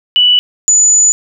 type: tone pair in turn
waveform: sine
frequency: 2960 / 6963 Hz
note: F#7 / A8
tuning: 0 / -19 cents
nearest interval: octave + minor third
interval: 1481 cents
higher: second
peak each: -5 dBFS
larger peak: neither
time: 0.16-0.39 / 0.68-1.12 s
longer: second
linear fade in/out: 0 ms
effects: none